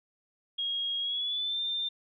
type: tone with pitch glide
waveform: sine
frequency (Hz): 3276 to 3593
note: G#7 to A7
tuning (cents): -24 to +36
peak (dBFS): -29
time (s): 0.58-1.89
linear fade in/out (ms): 10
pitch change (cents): +160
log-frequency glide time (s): 1-1.6
effects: none